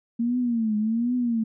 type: tone with vibrato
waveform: sine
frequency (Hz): 229.5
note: A#3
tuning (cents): -27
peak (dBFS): -21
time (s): 0.19-1.44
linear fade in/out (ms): 10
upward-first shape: triangle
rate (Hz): 1.3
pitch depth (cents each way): 160
effects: none